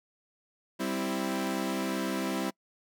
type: chord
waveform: sawtooth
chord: C major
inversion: second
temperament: equal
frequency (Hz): 196 / 261.6 / 329.6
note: G3 / C4 / E4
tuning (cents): 0 / 0 / 0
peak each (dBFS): -30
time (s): 0.79-2.51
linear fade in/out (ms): 20
effects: noise-tail reverb RT60 0.1 s tail -26 dB re dry